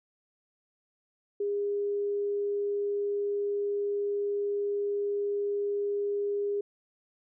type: tone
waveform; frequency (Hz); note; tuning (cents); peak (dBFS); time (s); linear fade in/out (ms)
sine; 406.8; G#4; -36; -27; 1.4-6.61; 5
effects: none